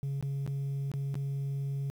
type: tone with dropouts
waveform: sine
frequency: 138.59 Hz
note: C#3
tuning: in tune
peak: -28 dBFS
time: 0.03-1.9 s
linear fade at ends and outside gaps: 0 ms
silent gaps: 0.21-0.226 / 0.464-0.476 / 0.916-0.938 / 1.143-1.154 s
effects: tanh soft clip ceiling -30 dBFS + 10-bit